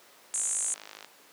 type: click train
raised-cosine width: 0.2 ms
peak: -25 dBFS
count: 38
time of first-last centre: 0.34-1.046 s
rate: 52.4 Hz
type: band-pass noise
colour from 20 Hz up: white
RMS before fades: -30 dBFS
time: 0.34-0.74 s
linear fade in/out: 2 ms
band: 6500 to 9600 Hz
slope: 96 dB/octave
effects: pink hiss -55 dBFS RMS until 1.32 s + high-pass 400 Hz 12 dB/octave